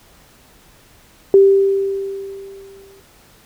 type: tone with exponential decay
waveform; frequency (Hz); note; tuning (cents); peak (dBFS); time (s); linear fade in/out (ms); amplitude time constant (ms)
sine; 392; G4; 0; -4; 1.34-3; 1; 360
effects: pink hiss -49 dBFS RMS until 3.45 s